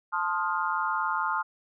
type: chord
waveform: sine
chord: F dominant seventh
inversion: first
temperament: equal with one note detuned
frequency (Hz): 880 / 1046.5 / 1244.5 / 1409.1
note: A5 / C6 / Eb6 / F6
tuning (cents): 0 / 0 / 0 / +15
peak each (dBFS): -31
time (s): 0.12-1.43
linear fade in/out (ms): 20
effects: none